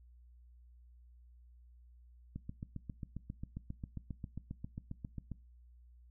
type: click train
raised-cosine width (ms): 5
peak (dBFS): -29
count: 23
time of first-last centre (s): 2.36-5.317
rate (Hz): 7.44
effects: noise-tail reverb RT60 0.3 s tail -21 dB re dry + added 60 Hz sine -57 dBFS peak until 6.1 s